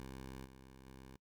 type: tone with level steps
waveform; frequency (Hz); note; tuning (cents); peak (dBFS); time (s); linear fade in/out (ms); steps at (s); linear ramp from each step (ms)
10% pulse; 65.8; C2; +10; -39 / -48 / -45; 0-1.16; 0; 0.45 / 0.86; 10
effects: noise-tail reverb RT60 0.1 s tail -23 dB re dry